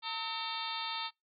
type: harmonic tone with a mistuned harmonic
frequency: 453.7 Hz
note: A#4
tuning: 47 cents flat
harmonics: 2 / 3 / 4 / 5 / 6 / 7 / 8 / 9 / 10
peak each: -40 / -43 / -49 / -47 / -46 / -47 / -40 / -46 / -46 dBFS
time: 0.02-1.11 s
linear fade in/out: 50 ms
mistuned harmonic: 3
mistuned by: -100 cents
effects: noise-tail reverb RT60 0.2 s tail -25 dB re dry